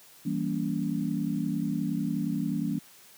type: chord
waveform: sine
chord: E diminished seventh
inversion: none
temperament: equal with one note detuned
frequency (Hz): 164.81 / 196 / 233.1 / 284.2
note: E3 / G3 / Bb3 / Db4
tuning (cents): 0 / 0 / 0 / +43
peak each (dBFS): -32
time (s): 0.25-2.79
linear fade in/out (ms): 10
effects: white hiss -54 dBFS RMS until 3.17 s + high-pass 100 Hz 12 dB/octave